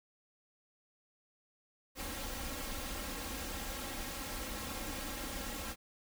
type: noise with comb filter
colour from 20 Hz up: pink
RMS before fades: -41 dBFS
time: 1.95-5.76 s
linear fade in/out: 50 ms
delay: 3.7 ms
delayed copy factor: +0.75
effects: none